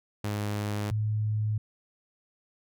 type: tone pair in turn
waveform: sawtooth / sine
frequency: 103.83 / 107.24 Hz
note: G#2 / A2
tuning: 0 / -44 cents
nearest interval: minor second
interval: 56 cents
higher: second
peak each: -25 dBFS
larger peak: neither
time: 0.24-0.91 / 0.91-1.58 s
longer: neither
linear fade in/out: 5 ms
effects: none